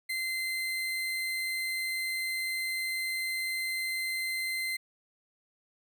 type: tone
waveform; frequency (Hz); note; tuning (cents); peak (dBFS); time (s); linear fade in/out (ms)
35% pulse; 2071; C7; -18; -29; 0.09-4.77; 10
effects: none